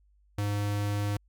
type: tone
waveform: square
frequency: 102.6 Hz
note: G#2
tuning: 21 cents flat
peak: -28 dBFS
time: 0.38-1.17 s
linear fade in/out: 5 ms
effects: added 50 Hz sine -61 dBFS peak until 1.28 s